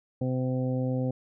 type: harmonic tone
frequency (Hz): 128.4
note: C3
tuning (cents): -32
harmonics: 1 / 2 / 3 / 4 / 5 / 6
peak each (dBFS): -28 / -30 / -43 / -33 / -47 / -45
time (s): 0.21-1.11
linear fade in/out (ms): 5
effects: none